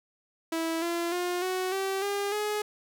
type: tone with pitch steps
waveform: sawtooth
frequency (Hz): 327.3 / 341.2 / 355.7 / 370.8 / 386.5 / 403 / 420.1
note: E4 / F4 / F4 / F#4 / G4 / G4 / G#4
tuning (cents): -12 / -40 / +32 / +4 / -24 / +48 / +20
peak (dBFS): -24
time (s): 0.52-2.62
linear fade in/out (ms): 5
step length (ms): 300
effects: none